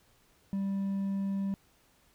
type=tone with hard clipping; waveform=triangle; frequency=196 Hz; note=G3; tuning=in tune; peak=-30 dBFS; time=0.53-1.54 s; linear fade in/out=0 ms; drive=5 dB; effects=pink hiss -66 dBFS RMS until 2.14 s